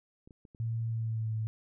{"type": "clicks", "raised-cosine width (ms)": 3, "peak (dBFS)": -40, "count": 4, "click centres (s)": [0.275, 0.308, 0.452, 0.548]}
{"type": "tone with pitch glide", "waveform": "sine", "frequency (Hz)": [114.1, 109.96], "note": ["A#2", "A2"], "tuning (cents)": [-37, -1], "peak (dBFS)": -30, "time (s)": [0.6, 1.47], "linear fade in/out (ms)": 0, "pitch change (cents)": -64, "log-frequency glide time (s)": [0.88, 1.34]}
{"effects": []}